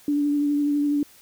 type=tone with vibrato; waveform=sine; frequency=290.4 Hz; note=D4; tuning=19 cents flat; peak=-19 dBFS; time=0.08-1.03 s; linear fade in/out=2 ms; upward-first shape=triangle; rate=12 Hz; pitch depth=22 cents each way; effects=white hiss -52 dBFS RMS until 1.21 s